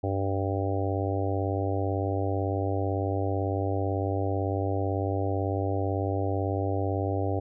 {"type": "harmonic tone with a mistuned harmonic", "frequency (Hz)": 98, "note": "G2", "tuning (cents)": 0, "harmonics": [1, 3, 4, 5, 6, 7, 8], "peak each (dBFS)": [-28, -33, -34, -35, -36, -36, -37], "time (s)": [0.03, 7.4], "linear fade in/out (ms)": 10, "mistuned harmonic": 1, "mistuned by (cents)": -39, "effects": []}